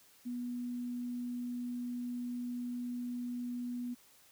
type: tone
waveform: sine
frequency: 244 Hz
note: B3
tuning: 21 cents flat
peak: -36 dBFS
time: 0.25-3.95 s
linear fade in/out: 20 ms
effects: white hiss -63 dBFS RMS until 4.31 s